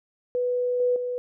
sine tone with level steps, 493.9 Hz, B4, in tune, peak -22 / -19 / -26 dBFS, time 0.35-1.18 s, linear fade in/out 0 ms, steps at 0.8 / 0.96 s, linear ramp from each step 2 ms, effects none

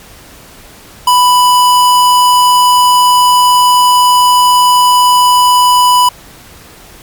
square tone, 991 Hz, B5, 6 cents sharp, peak -5 dBFS, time 1.07-6.09 s, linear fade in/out 5 ms, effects pink hiss -36 dBFS RMS until 7.02 s + MP3 96 kbps

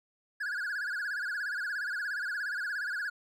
triangle tone with vibrato, 1561 Hz, G6, 8 cents flat, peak -30 dBFS, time 0.4-3.1 s, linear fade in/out 10 ms, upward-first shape sine, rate 17 Hz, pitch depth 160 cents each way, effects none

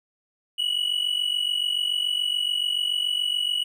triangle tone pair together, 2913 / 2960 Hz, F#7 / F#7, -28 / 0 cents, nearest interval unison, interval 28 cents, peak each -24 dBFS, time 0.58-3.64 s, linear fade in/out 10 ms, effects none

